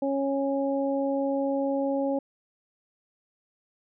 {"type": "harmonic tone", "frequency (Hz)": 275.4, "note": "C#4", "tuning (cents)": -11, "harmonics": [1, 2, 3], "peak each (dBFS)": [-27, -27, -35], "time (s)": [0.02, 2.19], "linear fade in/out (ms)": 5, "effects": []}